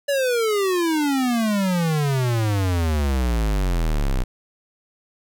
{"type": "exponential sweep", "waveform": "square", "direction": "down", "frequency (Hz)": [577, 30.62], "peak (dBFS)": -19, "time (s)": [0.08, 4.24], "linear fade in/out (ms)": 10, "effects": []}